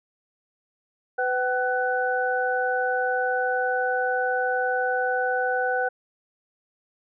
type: tone cluster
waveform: sine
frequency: 502 / 762 / 1493 Hz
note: B4 / G5 / F#6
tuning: +28 / -49 / +15 cents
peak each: -26 dBFS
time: 1.18-5.89 s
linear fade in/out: 10 ms
effects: none